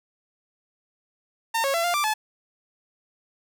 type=tone with pitch steps; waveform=sawtooth; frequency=909 / 549 / 674 / 699 / 1178 / 862 Hz; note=A#5 / C#5 / E5 / F5 / D6 / A5; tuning=-44 / -17 / +38 / +1 / +5 / -36 cents; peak=-18 dBFS; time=1.54-2.14 s; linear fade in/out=10 ms; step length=100 ms; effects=none